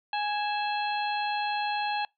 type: harmonic tone with a mistuned harmonic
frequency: 830.6 Hz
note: G#5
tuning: in tune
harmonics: 1 / 2 / 3 / 4 / 5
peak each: -28 / -36 / -36 / -40 / -39 dBFS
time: 0.13-2.05 s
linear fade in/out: 2 ms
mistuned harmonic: 3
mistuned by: +96 cents
effects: noise-tail reverb RT60 0.2 s tail -26 dB re dry